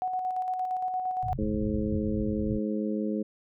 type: tone with tremolo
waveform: sine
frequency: 740 Hz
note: F#5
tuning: in tune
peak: -26 dBFS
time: 0.02-1.33 s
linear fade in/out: 0 ms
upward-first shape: square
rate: 8.7 Hz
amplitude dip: 35%
type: low-pass noise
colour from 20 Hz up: white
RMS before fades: -34 dBFS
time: 1.23-2.59 s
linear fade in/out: 5 ms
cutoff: 140 Hz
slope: 96 dB/octave
type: harmonic tone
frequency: 106.2 Hz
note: G#2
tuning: 39 cents sharp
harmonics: 2 / 3 / 4 / 5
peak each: -29 / -33 / -35 / -37 dBFS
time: 1.38-3.23 s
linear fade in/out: 10 ms
effects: none